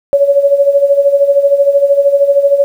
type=tone with tremolo; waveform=sine; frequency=562 Hz; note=C#5; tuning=24 cents sharp; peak=-3 dBFS; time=0.13-2.64 s; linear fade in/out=0 ms; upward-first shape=sine; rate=13 Hz; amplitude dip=70%; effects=7-bit